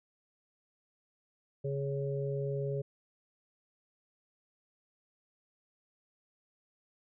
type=harmonic tone; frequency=138.8 Hz; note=C#3; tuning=3 cents sharp; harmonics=1 / 3 / 4; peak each=-34 / -36 / -40 dBFS; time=1.64-2.82 s; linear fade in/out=10 ms; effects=none